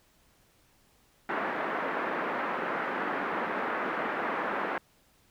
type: band-pass noise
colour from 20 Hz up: white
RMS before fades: -32 dBFS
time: 1.29-4.78 s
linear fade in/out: 2 ms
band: 210 to 1700 Hz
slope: 24 dB/octave
effects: pink hiss -65 dBFS RMS until 5.3 s